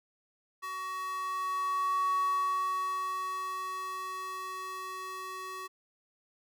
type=tone with high-pass filter sweep; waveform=square; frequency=375.2 Hz; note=F#4; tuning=24 cents sharp; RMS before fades=-34 dBFS; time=0.62-5.68 s; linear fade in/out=20 ms; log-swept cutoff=1300 to 800 Hz; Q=9.7; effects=none